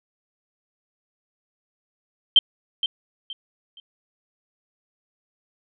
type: tone with echo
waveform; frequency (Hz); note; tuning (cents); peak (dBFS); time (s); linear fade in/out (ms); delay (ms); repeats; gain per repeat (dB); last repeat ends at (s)
sine; 3136; G7; 0; -9; 2.36-2.39; 2; 470; 3; -11; 3.8
effects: none